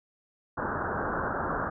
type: low-pass noise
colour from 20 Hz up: white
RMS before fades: -31 dBFS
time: 0.57-1.7 s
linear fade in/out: 10 ms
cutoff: 1600 Hz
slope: 96 dB/octave
effects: none